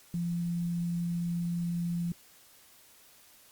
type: tone with quantisation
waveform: sine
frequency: 171.9 Hz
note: F3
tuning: 27 cents flat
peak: -29 dBFS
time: 0.14-2.12 s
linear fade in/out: 2 ms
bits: 9
effects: white hiss -58 dBFS RMS until 3.51 s + Opus 48 kbps